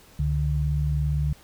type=tone pair together; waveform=sine; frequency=69.3 / 146.84 Hz; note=C#2 / D3; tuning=0 / 0 cents; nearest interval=octave + minor second; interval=1300 cents; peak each=-24 dBFS; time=0.19-1.33 s; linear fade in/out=5 ms; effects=pink hiss -53 dBFS RMS until 1.43 s